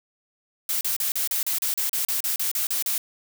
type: noise bursts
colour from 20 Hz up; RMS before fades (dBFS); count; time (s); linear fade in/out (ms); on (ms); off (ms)
blue; -25; 15; 0.69-2.98; 2; 120; 35
effects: none